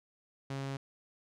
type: tone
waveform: sawtooth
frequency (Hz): 136.4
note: C#3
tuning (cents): -28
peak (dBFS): -32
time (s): 0.5-0.77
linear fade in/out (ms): 5
effects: low-pass 7000 Hz 12 dB/octave